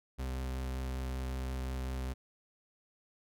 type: tone with vibrato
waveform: 40% pulse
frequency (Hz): 64.6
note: C2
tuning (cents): -21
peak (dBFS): -34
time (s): 0.18-2.14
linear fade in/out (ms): 20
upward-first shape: triangle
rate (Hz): 5.3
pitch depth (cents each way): 11
effects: none